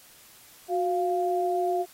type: tone pair together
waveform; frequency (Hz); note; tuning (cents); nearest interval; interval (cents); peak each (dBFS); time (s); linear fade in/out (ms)
sine; 365.2 / 697; F#4 / F5; -23 / -4; major seventh; 1119; -26; 0.68-1.86; 50
effects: white hiss -53 dBFS RMS until 1.93 s + AAC 48 kbps